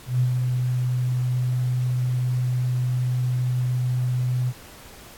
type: tone with ADSR envelope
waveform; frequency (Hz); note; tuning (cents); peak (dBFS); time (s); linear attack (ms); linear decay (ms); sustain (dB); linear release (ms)
sine; 125.4; B2; +27; -16; 0.06-4.53; 140; 110; -4; 40
effects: pink hiss -45 dBFS RMS until 5.17 s + AAC 64 kbps